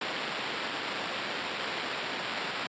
white noise with sample-and-hold, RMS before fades -34 dBFS, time 0.01-2.67 s, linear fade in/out 5 ms, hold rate 6300 Hz, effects high-pass 200 Hz 12 dB/octave + resampled to 16000 Hz

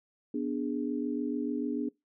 sine chord, G# diminished, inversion first, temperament equal, 246.9 / 293.7 / 415.3 Hz, B3 / D4 / G#4, 0 / 0 / 0 cents, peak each -33 / -32 / -38 dBFS, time 0.34-1.89 s, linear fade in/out 5 ms, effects noise-tail reverb RT60 0.2 s tail -23 dB re dry

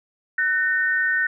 sine tone pair together, 1506 / 1829.8 Hz, F#6 / A#6, +30 / -33 cents, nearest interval minor third, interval 337 cents, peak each -21 dBFS, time 0.38-1.27 s, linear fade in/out 5 ms, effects none

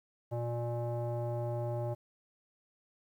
square tone with low-pass filter, 118.9 Hz, A#2, 35 cents sharp, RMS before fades -35 dBFS, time 0.31-1.95 s, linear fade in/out 20 ms, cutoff 700 Hz, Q 6.5, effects 11-bit

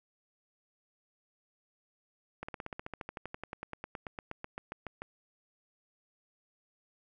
slowing click train, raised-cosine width 0.5 ms, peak -24 dBFS, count 28, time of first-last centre 2.43-5.02 s, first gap 55 ms, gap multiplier 1.04, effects none

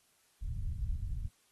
pink low-pass noise, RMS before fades -36 dBFS, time 0.41-1.29 s, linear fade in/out 20 ms, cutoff 110 Hz, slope 24 dB/octave, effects white hiss -70 dBFS RMS until 1.51 s + AAC 32 kbps

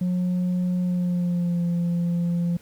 sine tone with pitch glide, 180 to 172.47 Hz, F#3 to F3, -47 to -21 cents, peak -18 dBFS, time 0.01-2.57 s, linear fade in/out 5 ms, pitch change -74 cents, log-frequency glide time 0.82-1.65 s, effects tanh soft clip ceiling -20 dBFS + pink hiss -54 dBFS RMS until 2.61 s

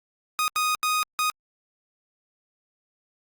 sawtooth tone bursts at uneven times, 1244.5 Hz, D#6, in tune, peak -18 dBFS, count 4, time 0.39-0.48 / 0.56-0.75 / 0.83-1.03 / 1.19-1.3 s, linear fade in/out 0 ms, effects Opus 48 kbps

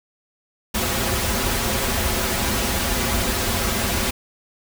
pink noise with comb filter, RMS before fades -22 dBFS, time 0.74-4.11 s, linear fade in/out 10 ms, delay 6.6 ms, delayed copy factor -0.75, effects none

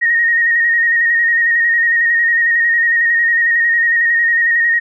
sine tone with vibrato, 1864.7 Hz, A#6, in tune, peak -10 dBFS, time 0.01-4.8 s, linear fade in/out 20 ms, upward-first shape square, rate 11 Hz, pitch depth 24 cents each way, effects none

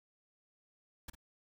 pink noise with echo, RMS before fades -44 dBFS, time 1.08-1.1 s, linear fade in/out 5 ms, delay 52 ms, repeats 1, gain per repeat -13 dB, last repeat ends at 1.152 s, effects none

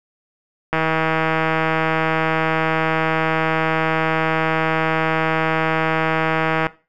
click train, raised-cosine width 0.5 ms, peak -4 dBFS, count 951, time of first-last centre 0.73-6.668 s, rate 160 Hz, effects noise-tail reverb RT60 0.3 s tail -17 dB re dry

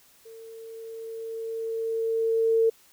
sine tone with level ramp, 451.7 Hz, A4, 45 cents sharp, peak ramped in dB -43 to -17 dBFS, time 0.25-2.7 s, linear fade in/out 10 ms, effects white hiss -58 dBFS RMS until 2.92 s

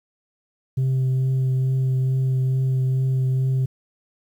sine tone with vibrato, 130.81 Hz, C3, in tune, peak -15 dBFS, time 0.77-3.66 s, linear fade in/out 10 ms, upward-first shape triangle, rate 2.3 Hz, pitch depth 15 cents each way, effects tanh soft clip ceiling -17 dBFS + 9-bit

